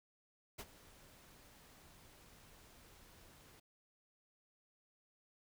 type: noise with ADSR envelope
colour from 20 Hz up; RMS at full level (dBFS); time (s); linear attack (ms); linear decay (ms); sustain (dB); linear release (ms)
pink; -45; 0.58-3.6; 15; 46; -17; 8
effects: none